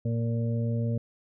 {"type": "harmonic tone", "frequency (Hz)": 115.8, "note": "A#2", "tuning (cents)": -11, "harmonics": [1, 2, 4, 5], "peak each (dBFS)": [-26, -32, -38, -40], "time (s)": [0.05, 0.98], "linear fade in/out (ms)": 5, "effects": []}